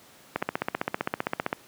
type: two click trains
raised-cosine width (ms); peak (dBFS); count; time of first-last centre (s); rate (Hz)
0.5; -24 / -10; 4 / 19; 0.42-1.4 / 0.36-1.529; 3.06 / 15.4
effects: pink hiss -53 dBFS RMS until 1.67 s + high-pass 150 Hz 12 dB/octave